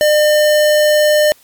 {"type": "tone", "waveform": "square", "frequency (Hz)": 603, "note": "D5", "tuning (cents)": 46, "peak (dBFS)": -9, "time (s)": [0.01, 1.32], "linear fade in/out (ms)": 0, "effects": ["white hiss -48 dBFS RMS until 1.43 s", "MP3 96 kbps"]}